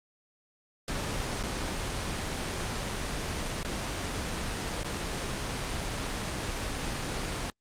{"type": "noise with dropouts", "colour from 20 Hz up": "pink", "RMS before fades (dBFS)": -32, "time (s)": [0.88, 7.5], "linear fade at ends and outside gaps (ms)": 1, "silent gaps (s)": [[1.428, 1.436], [3.631, 3.648], [4.833, 4.845]], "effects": ["low-pass 8000 Hz 12 dB/octave", "Opus 32 kbps"]}